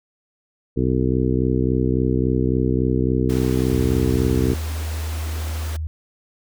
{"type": "harmonic tone", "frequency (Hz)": 63.6, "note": "C2", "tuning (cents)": -48, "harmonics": [1, 2, 3, 4, 5, 6, 7], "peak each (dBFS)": [-24, -22, -27, -23, -25, -25, -27], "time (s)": [0.76, 4.55], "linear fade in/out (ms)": 20}
{"type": "high-pass noise", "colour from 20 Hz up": "pink", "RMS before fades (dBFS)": -36, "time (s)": [3.29, 5.77], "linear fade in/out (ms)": 10, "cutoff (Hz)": 200, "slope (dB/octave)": 96}
{"type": "tone with pitch glide", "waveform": "sine", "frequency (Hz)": [81, 78.47], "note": ["E2", "D#2"], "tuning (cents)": [-30, 15], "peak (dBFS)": -23, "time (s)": [3.71, 5.87], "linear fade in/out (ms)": 0, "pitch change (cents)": -55, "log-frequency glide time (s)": [4.39, 4.61]}
{"effects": []}